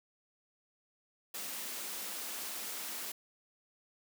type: high-pass noise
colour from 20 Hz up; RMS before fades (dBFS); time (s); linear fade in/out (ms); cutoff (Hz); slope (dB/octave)
white; -41; 1.34-3.12; 5; 180; 96
effects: none